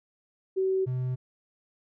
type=tone pair in turn; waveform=sine / triangle; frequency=380 / 127.25 Hz; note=F#4 / C3; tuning=+46 / -48 cents; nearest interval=octave + perfect fifth; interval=1894 cents; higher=first; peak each=-23 / -25 dBFS; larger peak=first; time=0.56-0.86 / 0.86-1.16 s; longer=neither; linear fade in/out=20 ms; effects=none